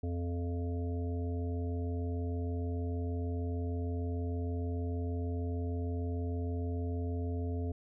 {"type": "harmonic tone", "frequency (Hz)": 86.5, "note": "F2", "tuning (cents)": -16, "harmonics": [1, 3, 5, 7, 8], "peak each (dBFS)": [-33, -40, -43, -52, -50], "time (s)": [0.03, 7.72], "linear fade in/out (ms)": 5, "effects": []}